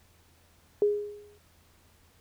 sine tone with exponential decay, 413.7 Hz, G#4, 7 cents flat, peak -18 dBFS, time 0.82-1.38 s, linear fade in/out 1 ms, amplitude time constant 120 ms, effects added 84 Hz sine -63 dBFS peak until 2.2 s + pink hiss -63 dBFS RMS until 2.2 s

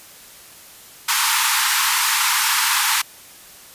pink high-pass noise, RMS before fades -18 dBFS, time 1.08-3.02 s, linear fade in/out 10 ms, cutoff 860 Hz, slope 96 dB/octave, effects white hiss -43 dBFS RMS until 3.74 s + resampled to 32000 Hz

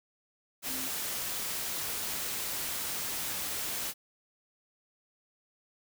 sine tone in noise, 260.3 Hz, C4, 9 cents flat, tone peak -43 dBFS, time 0.66-0.9 s, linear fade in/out 50 ms, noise white, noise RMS -35 dBFS, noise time 0.62-3.94 s, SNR -11 dB, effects none

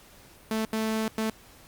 sawtooth tone bursts at uneven times, 220 Hz, A3, in tune, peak -22 dBFS, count 3, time 0.51-0.65 / 0.73-1.08 / 1.18-1.3 s, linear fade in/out 2 ms, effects pink hiss -53 dBFS RMS until 1.67 s + Opus 48 kbps

